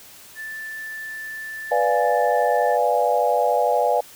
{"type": "tone", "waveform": "sine", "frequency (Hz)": 1760, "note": "A6", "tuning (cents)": 0, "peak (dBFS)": -30, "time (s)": [0.35, 2.78], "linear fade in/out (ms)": 50}
{"type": "chord", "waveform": "sine", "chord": "B diminished seventh", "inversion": "none", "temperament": "equal", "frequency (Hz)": [493.9, 587.3, 698.5, 830.6], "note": ["B4", "D5", "F5", "Ab5"], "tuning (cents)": [0, 0, 0, 0], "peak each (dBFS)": -22, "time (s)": [1.71, 4.01], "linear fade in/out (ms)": 10}
{"effects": ["white hiss -45 dBFS RMS until 4.15 s"]}